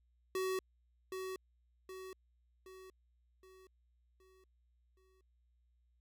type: tone with echo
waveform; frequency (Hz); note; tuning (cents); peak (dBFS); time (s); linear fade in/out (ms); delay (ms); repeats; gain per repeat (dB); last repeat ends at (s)
square; 375.9; F#4; +27; -35; 0.35-0.59; 2; 770; 6; -6; 5.21
effects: added 60 Hz sine -70 dBFS peak until 6 s